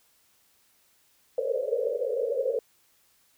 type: band-pass noise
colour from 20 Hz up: pink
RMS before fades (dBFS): -28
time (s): 1.38-2.59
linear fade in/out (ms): 2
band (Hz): 450 to 560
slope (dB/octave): 96
effects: white hiss -65 dBFS RMS until 3.37 s